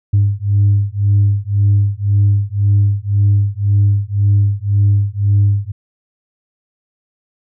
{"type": "beating tone pair", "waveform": "sine", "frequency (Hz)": [100.3, 102.2], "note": ["G2", "G#2"], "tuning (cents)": [40, -27], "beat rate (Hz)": 1.9, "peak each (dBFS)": -12, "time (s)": [0.13, 5.72], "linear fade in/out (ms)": 10, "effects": ["tanh soft clip ceiling -5 dBFS"]}